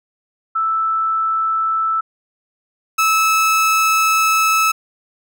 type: tone pair in turn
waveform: sine / 30% pulse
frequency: 1318.5 / 1302.6 Hz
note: E6 / E6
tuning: 0 / -21 cents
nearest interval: unison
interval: 21 cents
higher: first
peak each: -15 / -10 dBFS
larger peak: second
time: 0.55-2.01 / 2.98-4.72 s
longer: second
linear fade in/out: 10 ms
effects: none